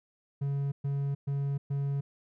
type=tone bursts; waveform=triangle; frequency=140 Hz; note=C#3; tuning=18 cents sharp; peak=-26 dBFS; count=4; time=0.41-2.01 s; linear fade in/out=10 ms; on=310 ms; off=120 ms; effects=none